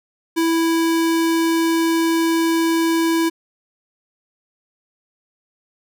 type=tone; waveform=square; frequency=329.6 Hz; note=E4; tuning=in tune; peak=-16 dBFS; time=0.36-3.3 s; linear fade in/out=20 ms; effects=none